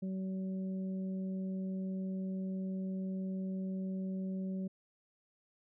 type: harmonic tone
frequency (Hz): 189.2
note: F#3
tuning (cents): +39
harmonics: 1 / 2 / 3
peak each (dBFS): -35 / -49 / -51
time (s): 0.02-4.68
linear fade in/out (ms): 10
effects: none